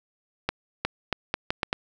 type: accelerating click train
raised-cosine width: 0.3 ms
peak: -8 dBFS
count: 7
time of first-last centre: 0.49-1.729 s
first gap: 360 ms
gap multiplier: 0.77
effects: none